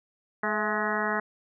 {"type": "harmonic tone with a mistuned harmonic", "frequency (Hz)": 211.5, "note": "G#3", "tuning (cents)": 32, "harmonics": [1, 2, 3, 4, 5, 6, 7, 8, 9], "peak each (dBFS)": [-34, -34, -34, -34, -34, -34, -34, -34, -34], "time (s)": [0.43, 1.2], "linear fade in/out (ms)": 5, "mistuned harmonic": 3, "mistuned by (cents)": 58, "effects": []}